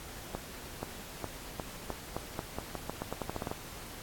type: accelerating click train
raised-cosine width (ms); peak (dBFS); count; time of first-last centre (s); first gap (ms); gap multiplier
1; -20; 18; 0.35-3.515; 480; 0.86
effects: pink hiss -46 dBFS RMS until 4.02 s + AAC 64 kbps